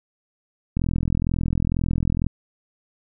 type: click train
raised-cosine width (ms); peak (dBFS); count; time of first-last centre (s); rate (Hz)
5; -10; 64; 0.77-2.266; 42.1
effects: none